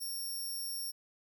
5% pulse tone, 5510 Hz, F8, 24 cents flat, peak -31 dBFS, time 0-0.92 s, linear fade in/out 20 ms, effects none

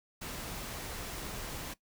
pink noise, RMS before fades -41 dBFS, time 0.21-1.74 s, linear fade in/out 10 ms, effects noise-tail reverb RT60 0.1 s tail -18 dB re dry

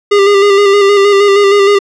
square tone with vibrato, 401.9 Hz, G4, 43 cents sharp, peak -5 dBFS, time 0.11-1.79 s, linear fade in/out 10 ms, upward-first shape square, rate 6.4 Hz, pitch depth 30 cents each way, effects low-pass 5000 Hz 12 dB/octave

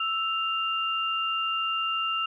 sine tone pair together, 1318.6 / 2794 Hz, E6 / F7, 0 / 0 cents, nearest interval octave + minor second, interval 1300 cents, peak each -28 dBFS, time 0-2.26 s, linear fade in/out 5 ms, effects none

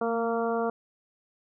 harmonic tone with a mistuned harmonic, 230.7 Hz, A#3, 18 cents flat, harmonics 1 / 2 / 3 / 4 / 5 / 6, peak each -32 / -28 / -31 / -37 / -36 / -38 dBFS, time 0.01-0.7 s, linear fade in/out 5 ms, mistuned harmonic 1, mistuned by -21 cents, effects none

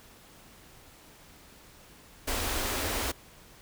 pink band-stop noise, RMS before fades -31 dBFS, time 2.27-3.12 s, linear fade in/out 10 ms, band 100 to 230 Hz, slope 48 dB/octave, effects pink hiss -54 dBFS RMS until 3.61 s

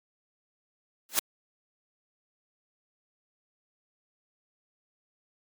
white noise with exponential growth, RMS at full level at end -20 dBFS, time 1.09-1.19 s, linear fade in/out 0 ms, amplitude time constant 21 ms, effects high-pass 200 Hz 12 dB/octave + Opus 48 kbps

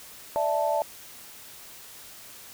sine chord, D suspended second, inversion none, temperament equal, 587.3 / 659.3 / 880 Hz, D5 / E5 / A5, 0 / 0 / 0 cents, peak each -27 dBFS, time 0.36-0.82 s, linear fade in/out 0 ms, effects white hiss -46 dBFS RMS until 2.53 s

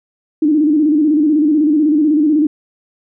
sine tone with vibrato, 302.5 Hz, D#4, 49 cents flat, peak -9 dBFS, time 0.42-2.47 s, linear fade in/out 5 ms, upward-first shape square, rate 16 Hz, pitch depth 71 cents each way, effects none

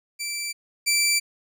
15% pulse tone pair in turn, 2336 / 2336 Hz, D7 / D7, -10 / -10 cents, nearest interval unison, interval 0 cents, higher neither, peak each -21 / -12 dBFS, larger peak second, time 0.19-0.53 / 0.86-1.2 s, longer neither, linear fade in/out 20 ms, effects none

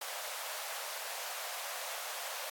pink high-pass noise, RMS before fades -41 dBFS, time 0.01-2.5 s, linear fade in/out 5 ms, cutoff 540 Hz, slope 48 dB/octave, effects AAC 64 kbps

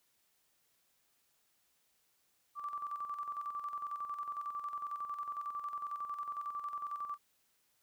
sine tone with tremolo, 1168 Hz, D6, 10 cents flat, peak -36 dBFS, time 2.55-7.18 s, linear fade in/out 50 ms, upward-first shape square, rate 11 Hz, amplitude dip 55%, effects white hiss -75 dBFS RMS until 7.82 s

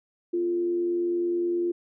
sine tone with frequency modulation, 347.4 Hz, F4, 9 cents flat, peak -23 dBFS, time 0.33-1.72 s, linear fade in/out 10 ms, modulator 90.6 Hz, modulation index 0.23, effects none

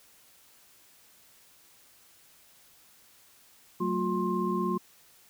sine tone cluster, 186.8 / 223.9 / 357.7 / 1058 Hz, F#3 / A3 / F4 / C6, +17 / +30 / +41 / +19 cents, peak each -31 / -33 / -31 / -32 dBFS, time 3.8-4.78 s, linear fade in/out 10 ms, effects white hiss -59 dBFS RMS until 5.29 s

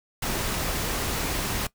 pink noise, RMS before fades -28 dBFS, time 0.22-1.67 s, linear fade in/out 5 ms, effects noise-tail reverb RT60 0.1 s tail -19 dB re dry

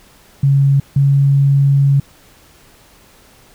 sine tone pair in turn, 138.59 / 139.22 Hz, C#3 / C#3, 0 / +8 cents, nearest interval unison, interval 8 cents, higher second, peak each -8 dBFS, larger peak neither, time 0.43-0.8 / 0.96-2 s, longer second, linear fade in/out 5 ms, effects pink hiss -47 dBFS RMS until 3.54 s

